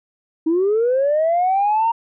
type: linear sweep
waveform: sine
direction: up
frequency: 311.1 to 932.3 Hz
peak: -13 dBFS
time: 0.46-1.92 s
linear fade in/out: 10 ms
effects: tanh soft clip ceiling -11 dBFS